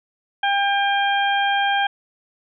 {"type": "harmonic tone", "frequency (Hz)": 800, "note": "G5", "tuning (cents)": 35, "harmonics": [1, 2, 3, 4], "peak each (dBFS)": [-19, -22, -29, -26], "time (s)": [0.43, 1.87], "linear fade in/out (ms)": 5, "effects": []}